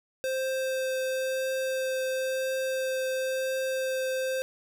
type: tone with vibrato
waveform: square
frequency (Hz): 523.3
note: C5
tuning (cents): 0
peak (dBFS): -28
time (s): 0.24-4.42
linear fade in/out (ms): 0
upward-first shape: triangle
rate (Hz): 0.97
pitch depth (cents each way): 9
effects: none